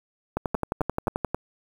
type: two click trains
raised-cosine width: 1 ms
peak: -11 / -11 dBFS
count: 4 / 11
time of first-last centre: 0.55-1.346 / 0.37-1.247 s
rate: 3.77 / 11.4 Hz
effects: 7-bit